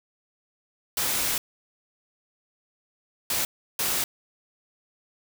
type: noise bursts at uneven times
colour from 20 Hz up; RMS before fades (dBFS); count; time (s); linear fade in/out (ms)
white; -26; 3; 0.97-1.38 / 3.3-3.45 / 3.79-4.04; 2
effects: none